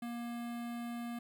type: tone with notch filter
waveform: square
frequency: 236.9 Hz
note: A#3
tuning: 28 cents sharp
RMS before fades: -41 dBFS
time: 0.02-1.19 s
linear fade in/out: 5 ms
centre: 5800 Hz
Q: 1.1
effects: 13-bit